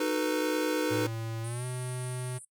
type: chord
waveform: square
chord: B dominant seventh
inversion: first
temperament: just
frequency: 308.7 / 370.4 / 444.5 / 493.9 Hz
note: D#4 / F#4 / A4 / B4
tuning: -14 / +2 / +18 / 0 cents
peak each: -31 / -37 / -35 / -32 dBFS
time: 0-1.07 s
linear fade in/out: 5 ms
type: tone with pitch glide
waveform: square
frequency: 113 to 126.11 Hz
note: A2 to B2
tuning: +47 to +37 cents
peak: -34 dBFS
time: 0.9-2.39 s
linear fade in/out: 20 ms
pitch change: +190 cents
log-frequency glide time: 1.42-1.65 s
type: band-pass noise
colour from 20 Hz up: white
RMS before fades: -48 dBFS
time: 1.44-2.45 s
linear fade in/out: 5 ms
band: 8600 to 10000 Hz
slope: 96 dB/octave
effects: noise-tail reverb RT60 0.1 s tail -21 dB re dry